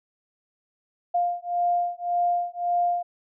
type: beating tone pair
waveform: sine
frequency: 701 / 702.8 Hz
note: F5 / F5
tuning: +6 / +11 cents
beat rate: 1.8 Hz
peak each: -25 / -25 dBFS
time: 1.14-3.03 s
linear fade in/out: 10 ms
effects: none